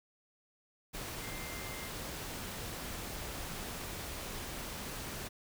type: tone in noise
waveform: sine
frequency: 2093 Hz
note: C7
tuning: in tune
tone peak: -48 dBFS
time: 1.21-1.89 s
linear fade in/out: 20 ms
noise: pink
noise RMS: -42 dBFS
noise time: 0.93-5.29 s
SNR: -9 dB
effects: none